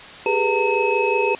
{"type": "tone cluster", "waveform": "sine", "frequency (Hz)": [394.7, 420.2, 490.9, 913, 2572], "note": ["G4", "G#4", "B4", "A#5", "E7"], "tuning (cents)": [12, 20, -10, -36, -43], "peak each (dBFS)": -23, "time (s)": [0.26, 1.35], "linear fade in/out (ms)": 2, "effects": ["white hiss -38 dBFS RMS until 1.39 s", "resampled to 8000 Hz"]}